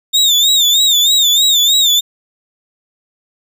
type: tone with vibrato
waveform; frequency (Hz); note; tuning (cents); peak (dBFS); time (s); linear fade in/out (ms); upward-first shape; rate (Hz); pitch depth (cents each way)
35% pulse; 3647; A#7; -39; -7; 0.13-2.01; 20; sine; 3.2; 100
effects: none